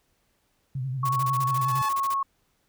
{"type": "tone with vibrato", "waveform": "sine", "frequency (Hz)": 130.81, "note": "C3", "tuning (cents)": 0, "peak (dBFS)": -27, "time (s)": [0.75, 1.82], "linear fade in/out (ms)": 5, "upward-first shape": "sine", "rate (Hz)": 11, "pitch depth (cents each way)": 80}
{"type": "tone with pitch glide", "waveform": "sine", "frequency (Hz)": [1108.7, 1097.2], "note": ["C#6", "C#6"], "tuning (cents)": [0, -18], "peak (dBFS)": -23, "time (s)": [1.03, 2.23], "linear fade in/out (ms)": 5, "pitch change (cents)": -18, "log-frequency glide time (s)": [1.66, 1.99]}
{"type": "noise bursts", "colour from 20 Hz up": "white", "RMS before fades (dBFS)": -38, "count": 16, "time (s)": [1.05, 2.142], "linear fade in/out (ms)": 5, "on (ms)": 42, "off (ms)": 28}
{"type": "tone with exponential growth", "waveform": "sawtooth", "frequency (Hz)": 864, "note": "A5", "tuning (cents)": -32, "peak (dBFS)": -25, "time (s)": [1.24, 1.89], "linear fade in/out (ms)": 5, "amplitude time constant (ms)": 140}
{"effects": ["pink hiss -70 dBFS RMS until 2.68 s"]}